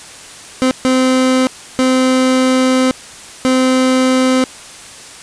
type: tone bursts at uneven times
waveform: 30% pulse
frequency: 258.3 Hz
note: C4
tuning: 22 cents flat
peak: -7 dBFS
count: 4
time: 0.62-0.71 / 0.85-1.47 / 1.79-2.91 / 3.45-4.44 s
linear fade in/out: 0 ms
effects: white hiss -34 dBFS RMS until 5.22 s + resampled to 22050 Hz